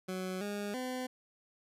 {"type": "tone with pitch steps", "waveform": "20% pulse", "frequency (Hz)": [185.8, 204.7, 254.5], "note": ["F#3", "G#3", "C4"], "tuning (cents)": [7, -25, -48], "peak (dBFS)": -31, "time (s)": [0.08, 1.07], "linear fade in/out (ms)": 10, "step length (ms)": 330, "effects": ["resampled to 32000 Hz"]}